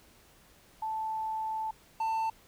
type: tone pair in turn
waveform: sine / triangle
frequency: 878 / 891.3 Hz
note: A5 / A5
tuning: -4 / +22 cents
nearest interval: unison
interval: 26 cents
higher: second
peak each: -31 / -26 dBFS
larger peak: second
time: 0.82-1.71 / 2-2.3 s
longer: first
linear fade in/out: 5 ms
effects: pink hiss -60 dBFS RMS until 2.47 s